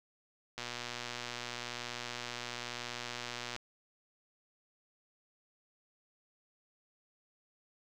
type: click train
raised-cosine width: 0.2 ms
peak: -22 dBFS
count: 362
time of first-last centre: 0.58-3.563 s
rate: 121 Hz
effects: none